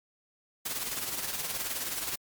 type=noise with tremolo; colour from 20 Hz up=white; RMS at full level=-32 dBFS; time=0.65-2.16 s; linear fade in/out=10 ms; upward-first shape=sine; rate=19 Hz; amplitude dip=55%; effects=Opus 48 kbps